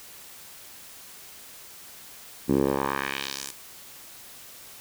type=tone with band-pass filter sweep; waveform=10% pulse; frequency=68.5 Hz; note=C#2; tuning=20 cents flat; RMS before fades=-27 dBFS; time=2.48-3.52 s; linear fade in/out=20 ms; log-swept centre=260 to 9300 Hz; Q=1.5; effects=white hiss -46 dBFS RMS until 4.8 s